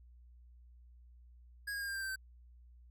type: tone with pitch steps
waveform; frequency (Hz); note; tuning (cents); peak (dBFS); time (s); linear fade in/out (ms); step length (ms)
square; 1651 / 1633 / 1615.2 / 1597.5 / 1580.1 / 1562.8 / 1545.8; G#6 / G#6 / G#6 / G6 / G6 / G6 / G6; -11 / -30 / -49 / +32 / +13 / -6 / -25; -38; 1.67-2.16; 10; 70
effects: added 60 Hz sine -56 dBFS peak until 2.9 s